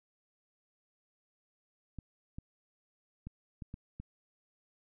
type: clicks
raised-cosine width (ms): 5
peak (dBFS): -30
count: 6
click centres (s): 1.987 / 2.385 / 3.27 / 3.622 / 3.741 / 4
effects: none